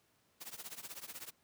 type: noise with tremolo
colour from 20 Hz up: white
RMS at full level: -44 dBFS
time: 0.4-1.31 s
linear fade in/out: 20 ms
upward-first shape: triangle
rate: 16 Hz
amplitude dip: 95%
effects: pink hiss -73 dBFS RMS until 1.43 s + high-pass 100 Hz 12 dB/octave